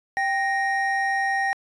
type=tone pair together; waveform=triangle; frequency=784 / 1864.7 Hz; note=G5 / A#6; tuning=0 / 0 cents; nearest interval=octave + minor third; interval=1500 cents; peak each=-22 dBFS; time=0.17-1.53 s; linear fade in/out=0 ms; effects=resampled to 22050 Hz